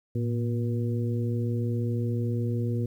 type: harmonic tone with a mistuned harmonic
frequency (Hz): 119.7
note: A#2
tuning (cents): +46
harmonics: 1 / 2 / 3 / 4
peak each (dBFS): -26 / -32 / -36 / -38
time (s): 0.15-2.86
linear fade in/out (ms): 5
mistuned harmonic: 1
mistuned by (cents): -88
effects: 10-bit